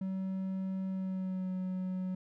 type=tone with pitch glide; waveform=triangle; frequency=189.9 to 185.35 Hz; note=F#3 to F#3; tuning=+45 to +3 cents; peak=-31 dBFS; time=0.01-2.15 s; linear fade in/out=5 ms; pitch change=-42 cents; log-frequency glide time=0.88-1.51 s; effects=none